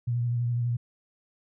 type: tone with vibrato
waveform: sine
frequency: 120 Hz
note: B2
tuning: 49 cents flat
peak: -24 dBFS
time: 0.07-0.77 s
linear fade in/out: 10 ms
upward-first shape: sine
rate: 12 Hz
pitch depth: 28 cents each way
effects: none

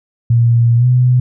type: tone with pitch glide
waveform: sine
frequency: 117.6 to 125.31 Hz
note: A#2 to B2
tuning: +16 to +26 cents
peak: -7 dBFS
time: 0.3-1.2 s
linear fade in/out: 5 ms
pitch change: +110 cents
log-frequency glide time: 0.77-0.86 s
effects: none

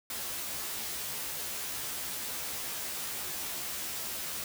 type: noise with comb filter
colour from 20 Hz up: white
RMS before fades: -37 dBFS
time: 0.1-4.44 s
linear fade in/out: 2 ms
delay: 14 ms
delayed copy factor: +1
effects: none

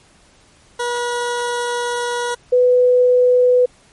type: tone pair in turn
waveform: 20% pulse / sine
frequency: 482.6 / 497.3 Hz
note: B4 / B4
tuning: -40 / +12 cents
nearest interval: minor second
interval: 52 cents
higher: second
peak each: -14 / -9 dBFS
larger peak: second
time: 0.79-2.35 / 2.52-3.66 s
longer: first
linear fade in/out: 10 ms
effects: pink hiss -51 dBFS RMS until 3.92 s + MP3 48 kbps

